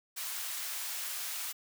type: high-pass noise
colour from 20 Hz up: white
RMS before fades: -38 dBFS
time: 0.16-1.53 s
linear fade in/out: 20 ms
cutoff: 980 Hz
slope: 12 dB/octave
effects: none